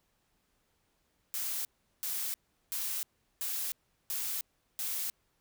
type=noise bursts; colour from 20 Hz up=blue; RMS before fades=-35 dBFS; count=6; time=1.34-5.1 s; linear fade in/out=0 ms; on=310 ms; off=380 ms; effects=pink hiss -75 dBFS RMS until 5.4 s